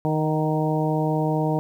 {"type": "harmonic tone with a mistuned harmonic", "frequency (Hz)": 155.56, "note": "D#3", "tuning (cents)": 0, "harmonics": [1, 2, 3, 4, 5, 6], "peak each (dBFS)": [-23, -26, -28, -29, -30, -31], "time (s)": [0.05, 1.59], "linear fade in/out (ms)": 0, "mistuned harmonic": 5, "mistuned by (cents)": -24, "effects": ["9-bit"]}